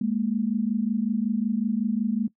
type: tone pair together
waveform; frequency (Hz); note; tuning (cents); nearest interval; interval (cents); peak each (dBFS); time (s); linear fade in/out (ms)
sine; 207.7 / 233.1; G#3 / A#3; 0 / 0; major second; 200; -25; 0.01-2.28; 5
effects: noise-tail reverb RT60 0.1 s tail -20 dB re dry